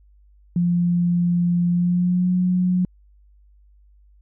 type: tone with pitch glide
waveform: sine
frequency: 174.3 to 181.39 Hz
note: F3 to F#3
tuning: -3 to -34 cents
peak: -16 dBFS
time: 0.56-2.85 s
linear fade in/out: 2 ms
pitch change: +69 cents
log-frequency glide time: 1.7-2.3 s
effects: added 50 Hz sine -50 dBFS peak until 4.21 s